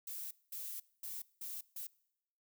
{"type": "noise bursts at uneven times", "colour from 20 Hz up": "violet", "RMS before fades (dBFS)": -44, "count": 5, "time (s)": [[0.07, 0.31], [0.52, 0.8], [1.03, 1.22], [1.41, 1.61], [1.76, 1.87]], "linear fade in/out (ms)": 5, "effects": ["noise-tail reverb RT60 0.8 s tail -23 dB re dry"]}